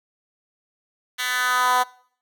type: tone with high-pass filter sweep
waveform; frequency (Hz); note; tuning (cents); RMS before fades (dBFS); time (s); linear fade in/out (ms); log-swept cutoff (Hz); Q
10% pulse; 250.5; B3; +25; -21; 1.18-1.84; 20; 2300 to 800; 2.5
effects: noise-tail reverb RT60 0.6 s tail -24 dB re dry